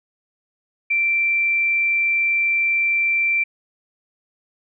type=tone; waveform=sine; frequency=2349 Hz; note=D7; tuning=in tune; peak=-16 dBFS; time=0.9-3.44 s; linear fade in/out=10 ms; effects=none